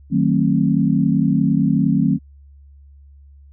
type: chord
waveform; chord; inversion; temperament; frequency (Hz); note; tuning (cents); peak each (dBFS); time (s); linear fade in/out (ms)
sine; D# diminished seventh; none; just; 155.56 / 186.68 / 224 / 268.8; D#3 / F#3 / A3 / C4; 0 / +16 / +31 / +47; -19; 0.1-2.19; 50
effects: added 70 Hz sine -42 dBFS peak until 3.52 s